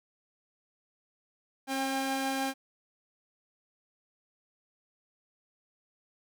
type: tone pair together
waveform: sawtooth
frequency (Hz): 269.2 / 801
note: C4 / G5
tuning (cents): +49 / +37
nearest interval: octave + perfect fifth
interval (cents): 1888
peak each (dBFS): -28 / -29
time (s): 1.67-2.54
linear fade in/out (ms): 50
effects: none